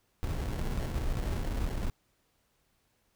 brown noise with sample-and-hold, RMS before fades -32 dBFS, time 0.23-1.9 s, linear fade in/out 0 ms, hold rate 1225 Hz, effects pink hiss -73 dBFS RMS until 3.15 s

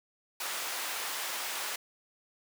pink high-pass noise, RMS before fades -36 dBFS, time 0.4-1.76 s, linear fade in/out 5 ms, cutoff 870 Hz, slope 12 dB/octave, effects none

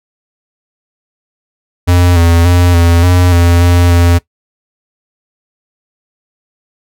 square tone with pitch steps, 88.5 / 84.6 / 88.3 / 85.2 / 89.5 / 86.2 / 87.6 / 86.4 Hz, F2 / E2 / F2 / F2 / F2 / F2 / F2 / F2, +23 / +45 / +20 / -42 / +43 / -22 / +6 / -18 cents, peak -6 dBFS, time 1.87-4.19 s, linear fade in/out 20 ms, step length 290 ms, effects noise-tail reverb RT60 0.1 s tail -18 dB re dry

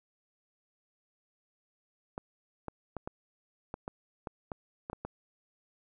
clicks, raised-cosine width 1 ms, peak -23 dBFS, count 11, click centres 2.179 / 2.683 / 2.967 / 3.075 / 3.741 / 3.879 / 4.272 / 4.518 / 4.899 / 4.931 / 5.05 s, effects none

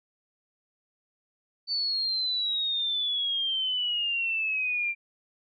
sine exponential sweep, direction down, 4543 to 2363 Hz, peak -25 dBFS, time 1.67-4.95 s, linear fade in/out 50 ms, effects MP3 64 kbps

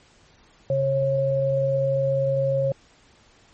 sine tone pair together, 136.1 / 544.4 Hz, C#3 / C#5, -31 / -31 cents, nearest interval 2 octaves, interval 2400 cents, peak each -25 / -20 dBFS, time 0.7-2.72 s, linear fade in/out 2 ms, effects pink hiss -56 dBFS RMS until 3.53 s + MP3 32 kbps

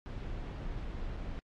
brown noise with dropouts, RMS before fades -39 dBFS, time 0.06-1.39 s, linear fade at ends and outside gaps 0 ms, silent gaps 1.166-1.172 s, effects low-pass 4000 Hz 12 dB/octave + AAC 48 kbps

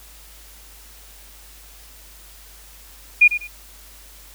sine tone with echo, 2433 Hz, D#7, 39 cents flat, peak -7 dBFS, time 3.21-3.28 s, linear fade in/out 10 ms, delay 98 ms, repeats 2, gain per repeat -12 dB, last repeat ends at 3.476 s, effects added 50 Hz sine -46 dBFS peak until 4.34 s + white hiss -46 dBFS RMS until 4.34 s

